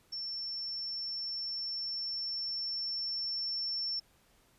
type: tone with level ramp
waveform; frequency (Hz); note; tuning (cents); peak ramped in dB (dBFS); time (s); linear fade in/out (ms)
sine; 5410; E8; +44; -36 to -32; 0.12-4; 10
effects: pink hiss -67 dBFS RMS until 4.58 s + resampled to 32000 Hz